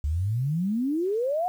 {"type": "exponential sweep", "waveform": "sine", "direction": "up", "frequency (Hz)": [69.3, 747], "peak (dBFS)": -23, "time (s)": [0.04, 1.48], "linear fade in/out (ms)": 0, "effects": ["9-bit"]}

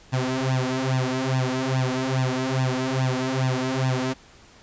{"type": "tone with flanger", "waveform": "sawtooth", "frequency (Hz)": 130, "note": "C3", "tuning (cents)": -11, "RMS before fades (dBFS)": -24, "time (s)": [0.12, 4.14], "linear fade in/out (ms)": 20, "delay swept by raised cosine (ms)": [1.1, 4.7], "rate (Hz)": 2.4, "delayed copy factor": 1, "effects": ["pink hiss -51 dBFS RMS until 4.62 s", "resampled to 16000 Hz"]}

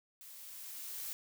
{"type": "noise with level ramp", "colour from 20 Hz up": "blue", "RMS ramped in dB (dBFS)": [-53, -41], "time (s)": [0.21, 1.13], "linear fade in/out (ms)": 0, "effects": []}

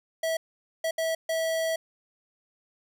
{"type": "tone bursts at uneven times", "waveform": "square", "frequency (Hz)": 650, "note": "E5", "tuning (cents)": -24, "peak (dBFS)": -26, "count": 4, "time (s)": [[0.23, 0.37], [0.84, 0.91], [0.98, 1.15], [1.29, 1.76]], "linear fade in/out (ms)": 5, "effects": []}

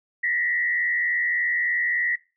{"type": "tone with frequency modulation", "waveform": "sine", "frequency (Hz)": 1929, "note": "B6", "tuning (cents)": -41, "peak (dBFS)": -21, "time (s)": [0.23, 2.16], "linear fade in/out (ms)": 10, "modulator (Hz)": 83.4, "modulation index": 0.96, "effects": ["noise-tail reverb RT60 0.3 s tail -21 dB re dry"]}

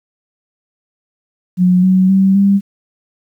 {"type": "tone with pitch steps", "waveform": "sine", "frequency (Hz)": [181.2, 186.73, 192.42, 198.29], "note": ["F#3", "F#3", "G3", "G3"], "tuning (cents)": [-36, 16, -32, 20], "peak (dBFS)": -7, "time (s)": [1.57, 2.61], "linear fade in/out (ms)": 50, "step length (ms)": 260, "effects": ["8-bit"]}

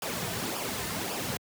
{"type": "noise with flanger", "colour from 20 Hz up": "pink", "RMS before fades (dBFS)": -33, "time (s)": [0.02, 1.37], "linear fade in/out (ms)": 2, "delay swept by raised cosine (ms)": [0.49, 3.69], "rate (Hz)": 1.8, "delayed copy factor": -0.6, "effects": ["high-pass 100 Hz 12 dB/octave"]}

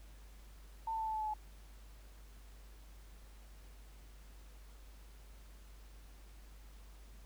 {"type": "tone with pitch steps", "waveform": "sine", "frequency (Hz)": [897, 889.8, 882.6, 875.5, 868.4, 861.5, 854.5], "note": ["A5", "A5", "A5", "A5", "A5", "A5", "G#5"], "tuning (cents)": [33, 19, 5, -9, -23, -37, 49], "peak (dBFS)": -35, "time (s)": [0.87, 1.339], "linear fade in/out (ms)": 5, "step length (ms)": 67, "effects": ["added 50 Hz sine -53 dBFS peak until 7.25 s", "pink hiss -64 dBFS RMS until 7.25 s"]}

